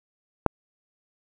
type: click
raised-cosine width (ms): 1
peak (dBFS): -3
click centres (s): 0.463
effects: none